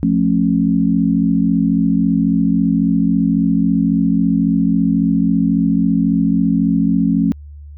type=chord; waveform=sine; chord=F augmented; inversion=none; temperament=just; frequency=174.61 / 218.3 / 272.8 Hz; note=F3 / A3 / C#4; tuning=0 / -13 / -28 cents; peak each=-16 dBFS; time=0.03-7.32 s; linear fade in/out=0 ms; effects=added 73 Hz sine -32 dBFS peak until 7.77 s